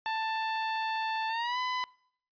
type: tone with pitch glide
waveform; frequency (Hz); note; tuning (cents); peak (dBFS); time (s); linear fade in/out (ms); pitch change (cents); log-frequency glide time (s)
sawtooth; 885 to 1004.9; A5 to B5; +10 to +30; -26; 0.06-1.84; 0; +220; 1.28-1.58
effects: noise-tail reverb RT60 0.6 s tail -23 dB re dry + resampled to 11025 Hz